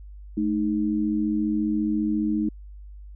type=tone pair together; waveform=sine; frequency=215.7 / 310.3 Hz; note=A3 / D#4; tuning=-34 / -5 cents; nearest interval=tritone; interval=629 cents; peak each=-24 dBFS; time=0.37-2.49 s; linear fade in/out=5 ms; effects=added 50 Hz sine -39 dBFS peak until 3.15 s